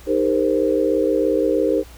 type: chord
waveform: sine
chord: C minor seventh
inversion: first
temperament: equal with one note detuned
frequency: 311.1 / 400 / 466.2 / 523.3 Hz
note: Eb4 / G4 / Bb4 / C5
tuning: 0 / +35 / 0 / 0 cents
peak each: -21 dBFS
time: 0.06-1.84 s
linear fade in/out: 50 ms
effects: added 60 Hz sine -41 dBFS peak until 1.97 s + pink hiss -46 dBFS RMS until 1.97 s